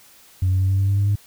sine tone with pitch steps, 92.5 / 93.79 / 95.1 / 96.43 / 97.77 / 99.14 / 100.52 / 101.93 Hz, F#2 / F#2 / F#2 / G2 / G2 / G2 / G2 / G#2, 0 / +24 / +48 / -28 / -4 / +20 / +44 / -32 cents, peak -14 dBFS, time 0.42-1.156 s, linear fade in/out 5 ms, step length 92 ms, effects tanh soft clip ceiling -13 dBFS + white hiss -50 dBFS RMS until 1.26 s

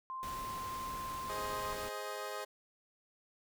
sine tone, 1046.5 Hz, C6, in tune, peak -39 dBFS, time 0.1-1.73 s, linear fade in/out 0 ms
pink noise, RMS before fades -47 dBFS, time 0.23-1.89 s, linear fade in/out 0 ms
20% pulse chord, Ab major, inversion none, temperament equal with one note detuned, 415.3 / 523.3 / 626.6 Hz, Ab4 / C5 / Eb5, 0 / 0 / +12 cents, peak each -39 dBFS, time 1.29-2.45 s, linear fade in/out 10 ms
effects none

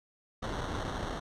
pink noise with sample-and-hold, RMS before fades -36 dBFS, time 0.42-1.2 s, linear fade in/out 10 ms, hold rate 2450 Hz, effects low-pass 6000 Hz 12 dB/octave

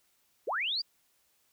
sine linear sweep, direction up, 322.6 to 4869 Hz, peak -29 dBFS, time 0.47-0.82 s, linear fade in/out 10 ms, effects white hiss -71 dBFS RMS until 1.52 s

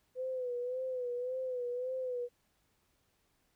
sine tone with vibrato, 502 Hz, B4, 28 cents sharp, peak -34 dBFS, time 0.15-2.29 s, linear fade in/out 50 ms, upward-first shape sine, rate 1.8 Hz, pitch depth 60 cents each way, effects pink hiss -75 dBFS RMS until 3.55 s

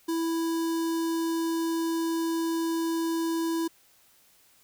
square tone with notch filter, 329.6 Hz, E4, in tune, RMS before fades -28 dBFS, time 0.08-3.68 s, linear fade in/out 10 ms, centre 2200 Hz, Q 1.1, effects white hiss -61 dBFS RMS until 4.63 s

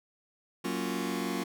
sawtooth chord, Gb major seventh, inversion none, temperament just, 185 / 231.2 / 277.5 / 346.9 Hz, Gb3 / Bb3 / Db4 / F4, 0 / -14 / +2 / -12 cents, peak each -32 dBFS, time 0.64-1.44 s, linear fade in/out 10 ms, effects none

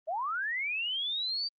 sine linear sweep, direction up, 593 to 4680 Hz, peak -30 dBFS, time 0.07-1.49 s, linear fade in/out 20 ms, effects Opus 24 kbps

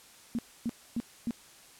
sine tone bursts, 234.5 Hz, A#3, 11 cents sharp, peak -28 dBFS, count 4, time 0.35-1.308 s, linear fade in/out 0 ms, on 37 ms, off 270 ms, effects white hiss -55 dBFS RMS until 1.79 s + low-pass 11000 Hz 12 dB/octave

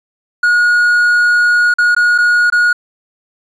triangle tone with dropouts, 1445 Hz, F#6, 41 cents flat, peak -6 dBFS, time 0.43-2.73 s, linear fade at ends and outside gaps 5 ms, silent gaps 1.74-1.784 / 1.949-1.964 / 2.18-2.184 / 2.501-2.523 s, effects resampled to 22050 Hz

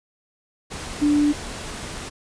sine tone in noise, 293.7 Hz, D4, in tune, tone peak -15 dBFS, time 1.01-1.33 s, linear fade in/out 20 ms, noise pink, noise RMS -33 dBFS, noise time 0.7-2.1 s, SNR +15 dB, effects resampled to 22050 Hz

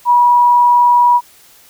sine tone with vibrato, 968 Hz, B5, 35 cents flat, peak -6 dBFS, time 0.05-1.21 s, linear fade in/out 50 ms, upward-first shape sine, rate 20 Hz, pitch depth 12 cents each way, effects white hiss -45 dBFS RMS until 1.69 s

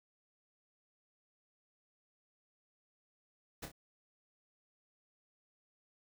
pink noise with echo, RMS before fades -43 dBFS, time 3.62-3.66 s, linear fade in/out 10 ms, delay 29 ms, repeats 2, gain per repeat -7 dB, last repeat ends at 3.718 s, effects none

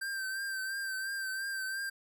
square tone with vibrato, 1568 Hz, G6, in tune, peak -35 dBFS, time 0.01-1.9 s, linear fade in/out 10 ms, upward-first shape triangle, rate 2.9 Hz, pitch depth 44 cents each way, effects none

